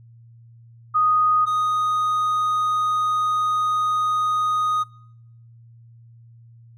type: tone pair in turn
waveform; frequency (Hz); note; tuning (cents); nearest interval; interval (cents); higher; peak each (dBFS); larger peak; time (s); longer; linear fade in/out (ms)
sine / triangle; 1243 / 1243; D#6 / D#6; -2 / -2; unison; 0; neither; -15 / -17; first; 0.94-1.46 / 1.46-4.84; second; 20
effects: noise-tail reverb RT60 0.8 s tail -23 dB re dry + added 116 Hz sine -45 dBFS peak until 6.77 s